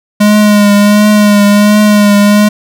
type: tone with vibrato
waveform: square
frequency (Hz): 207.2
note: G#3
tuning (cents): -4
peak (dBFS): -4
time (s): 0.2-2.49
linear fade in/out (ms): 10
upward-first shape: triangle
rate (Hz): 1.4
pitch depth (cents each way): 34
effects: none